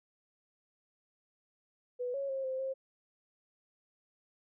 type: tone with pitch steps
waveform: sine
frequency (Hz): 494 / 553 / 536 / 522 / 532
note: B4 / C#5 / C5 / C5 / C5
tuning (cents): 0 / -4 / +42 / -4 / +29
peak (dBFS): -33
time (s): 1.99-2.74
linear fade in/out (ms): 20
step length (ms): 150
effects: none